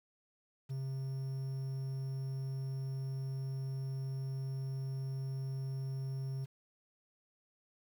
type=tone with quantisation; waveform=triangle; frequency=133.7 Hz; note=C3; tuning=38 cents sharp; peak=-34 dBFS; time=0.69-6.46 s; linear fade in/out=20 ms; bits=10; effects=none